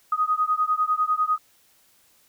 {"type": "beating tone pair", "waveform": "sine", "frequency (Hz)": [1244, 1254], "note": ["D#6", "D#6"], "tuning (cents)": [-1, 13], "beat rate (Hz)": 10, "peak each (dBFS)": -23, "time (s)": [0.12, 1.38], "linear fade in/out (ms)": 5, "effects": ["white hiss -60 dBFS RMS until 2.28 s"]}